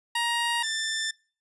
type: tone pair in turn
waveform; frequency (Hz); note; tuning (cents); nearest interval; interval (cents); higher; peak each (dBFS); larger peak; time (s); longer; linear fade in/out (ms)
15% pulse; 941 / 1776.4; A#5 / A6; +16 / +16; major seventh; 1100; second; -18 / -21; first; 0.15-0.63 / 0.63-1.11; neither; 5
effects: noise-tail reverb RT60 0.4 s tail -24 dB re dry + resampled to 24000 Hz